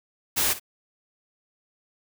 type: noise with echo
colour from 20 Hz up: white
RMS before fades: -23 dBFS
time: 0.36-0.54 s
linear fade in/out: 20 ms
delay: 58 ms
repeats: 1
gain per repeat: -15 dB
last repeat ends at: 0.598 s
effects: none